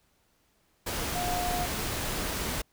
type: tone in noise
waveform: sine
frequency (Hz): 714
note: F5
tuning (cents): +38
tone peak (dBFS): -30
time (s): 1.15-1.66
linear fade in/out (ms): 10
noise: pink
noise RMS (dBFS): -32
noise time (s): 0.86-2.62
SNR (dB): -1
effects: pink hiss -69 dBFS RMS until 2.72 s